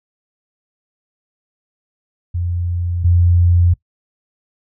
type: tone pair in turn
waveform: sine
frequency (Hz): 87.31 / 87.31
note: F2 / F2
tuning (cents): 0 / 0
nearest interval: unison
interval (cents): 0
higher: neither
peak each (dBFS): -17 / -9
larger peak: second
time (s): 2.34-3.04 / 3.04-3.74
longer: neither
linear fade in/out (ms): 10
effects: noise-tail reverb RT60 0.1 s tail -20 dB re dry